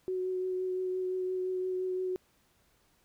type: tone with vibrato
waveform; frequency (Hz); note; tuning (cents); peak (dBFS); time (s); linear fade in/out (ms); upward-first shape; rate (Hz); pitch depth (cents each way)
sine; 370; F#4; 0; -30; 0.08-2.16; 0; triangle; 5.8; 15
effects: pink hiss -69 dBFS RMS until 3.04 s